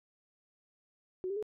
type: tone with pitch steps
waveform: sine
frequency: 370.1 / 396.7 / 425.1 Hz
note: F#4 / G4 / G#4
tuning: 0 / +21 / +40 cents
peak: -33 dBFS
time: 1.24-1.426 s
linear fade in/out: 0 ms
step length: 62 ms
effects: none